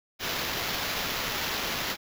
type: noise with sample-and-hold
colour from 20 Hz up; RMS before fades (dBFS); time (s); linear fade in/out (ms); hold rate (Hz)
blue; -31; 0.19-1.97; 50; 8820
effects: none